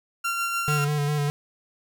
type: tone with tremolo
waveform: 30% pulse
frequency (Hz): 1377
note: F6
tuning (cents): -25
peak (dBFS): -21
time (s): 0.24-0.85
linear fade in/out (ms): 10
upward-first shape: sine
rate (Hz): 6.7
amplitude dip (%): 30
type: tone with vibrato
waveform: square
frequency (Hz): 146.83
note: D3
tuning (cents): 0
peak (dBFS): -23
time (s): 0.68-1.3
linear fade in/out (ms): 0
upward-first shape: square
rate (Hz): 5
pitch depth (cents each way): 26
effects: none